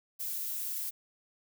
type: noise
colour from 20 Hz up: violet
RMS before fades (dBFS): -36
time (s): 0.19-0.91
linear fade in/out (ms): 20
effects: none